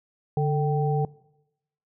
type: tone cluster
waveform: sine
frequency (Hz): 145.4 / 443.4 / 777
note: D3 / A4 / G5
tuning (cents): -17 / +13 / -16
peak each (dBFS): -22 / -27 / -29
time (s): 0.37-1.05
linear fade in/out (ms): 2
effects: noise-tail reverb RT60 0.9 s tail -22 dB re dry